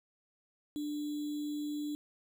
sine tone with sample-and-hold, 296.2 Hz, D4, 15 cents sharp, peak -34 dBFS, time 0.76-1.95 s, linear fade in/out 0 ms, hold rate 3675 Hz, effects none

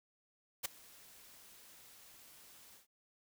white noise with ADSR envelope, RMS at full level -35 dBFS, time 0.63-2.87 s, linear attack 23 ms, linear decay 9 ms, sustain -24 dB, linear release 120 ms, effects none

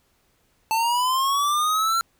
square linear sweep, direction up, 880 to 1366 Hz, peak -20 dBFS, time 0.71-2.01 s, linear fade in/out 0 ms, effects pink hiss -65 dBFS RMS until 2.19 s

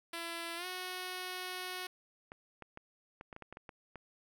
5% pulse tone with pitch glide, 336.3 to 366.7 Hz, E4 to F#4, +35 to -15 cents, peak -28 dBFS, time 0.13-1.87 s, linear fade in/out 5 ms, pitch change +150 cents, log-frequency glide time 0.56-0.66 s
clicks, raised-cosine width 0.5 ms, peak -32 dBFS, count 11, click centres 2.319 / 2.623 / 2.774 / 3.211 / 3.328 / 3.364 / 3.423 / 3.526 / 3.571 / 3.692 / 3.957 s
effects none

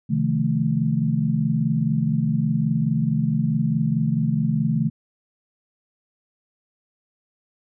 sine chord, F dominant seventh, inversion second, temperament equal, 130.81 / 155.56 / 174.61 / 220 Hz, C3 / Eb3 / F3 / A3, 0 / 0 / 0 / 0 cents, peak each -25 / -22 / -28 / -23 dBFS, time 0.09-4.9 s, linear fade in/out 20 ms, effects none

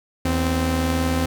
sawtooth tone pair together, 80.47 / 259.8 Hz, E2 / C4, -41 / -12 cents, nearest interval octave + minor sixth, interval 2029 cents, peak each -18 dBFS, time 0.25-1.26 s, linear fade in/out 5 ms, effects none

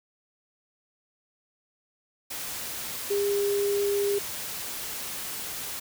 sine tone in noise, 404.4 Hz, G#4, 46 cents flat, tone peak -23 dBFS, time 3.1-4.19 s, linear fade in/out 10 ms, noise white, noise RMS -35 dBFS, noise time 2.3-5.8 s, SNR +9 dB, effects none

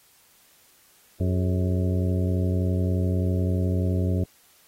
harmonic tone with a mistuned harmonic, 91.6 Hz, F#2, 17 cents flat, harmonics 1 / 2 / 3 / 4 / 5 / 6 / 7, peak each -22 / -28 / -32 / -34 / -36 / -38 / -39 dBFS, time 1.2-4.24 s, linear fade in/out 5 ms, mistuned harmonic 5, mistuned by -110 cents, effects white hiss -58 dBFS RMS until 4.67 s + AAC 48 kbps

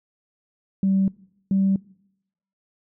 sine tone pair in turn, 193.1 / 193.84 Hz, G3 / G3, -26 / -19 cents, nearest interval unison, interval 7 cents, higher second, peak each -16 dBFS, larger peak neither, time 0.83-1.08 / 1.51-1.76 s, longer neither, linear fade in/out 2 ms, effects noise-tail reverb RT60 0.8 s tail -23 dB re dry + tanh soft clip ceiling -12 dBFS

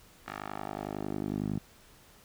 10% pulse tone with band-pass filter sweep, 51 Hz, G#1, 31 cents flat, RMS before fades -36 dBFS, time 0.26-1.59 s, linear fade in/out 10 ms, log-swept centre 1500 to 180 Hz, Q 1.3, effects pink hiss -58 dBFS RMS until 2.24 s

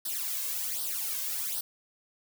blue noise with flanger, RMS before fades -33 dBFS, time 0.05-1.61 s, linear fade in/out 5 ms, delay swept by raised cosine 0.21 to 1.91 ms, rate 1.3 Hz, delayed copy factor +0.8, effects none

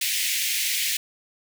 pink high-pass noise, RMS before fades -25 dBFS, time 0.01-0.97 s, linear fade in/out 5 ms, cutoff 2000 Hz, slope 48 dB/octave, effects none

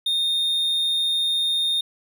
triangle tone, 3667 Hz, A#7, 29 cents flat, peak -18 dBFS, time 0.06-1.81 s, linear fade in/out 5 ms, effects none

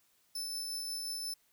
sawtooth tone with tremolo, 5274 Hz, E8, in tune, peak -33 dBFS, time 0.35-1.34 s, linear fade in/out 5 ms, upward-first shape triangle, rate 5.6 Hz, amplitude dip 25%, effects white hiss -71 dBFS RMS until 1.52 s

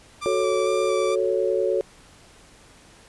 sawtooth tone with vibrato, 1174.7 Hz, D6, in tune, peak -25 dBFS, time 0.21-1.16 s, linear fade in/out 20 ms, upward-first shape square, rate 2.2 Hz, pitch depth 14 cents each way
sine chord, F# minor, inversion none, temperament equal, 370 / 440 / 554.4 Hz, F#4 / A4 / C#5, 0 / 0 / 0 cents, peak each -24 / -24 / -24 dBFS, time 0.26-1.81 s, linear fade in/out 0 ms
effects pink hiss -51 dBFS RMS until 3.08 s + resampled to 24000 Hz

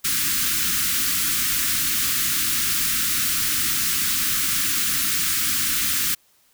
white band-stop noise, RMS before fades -22 dBFS, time 0.04-6.15 s, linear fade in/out 10 ms, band 330 to 1200 Hz, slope 48 dB/octave, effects white hiss -60 dBFS RMS until 6.53 s

